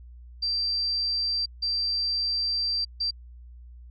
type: tone bursts at uneven times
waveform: sine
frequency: 4699 Hz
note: D8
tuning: in tune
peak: -24 dBFS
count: 3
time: 0.42-1.46 / 1.62-2.85 / 3-3.11 s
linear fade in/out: 10 ms
effects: added 60 Hz sine -43 dBFS peak until 3.9 s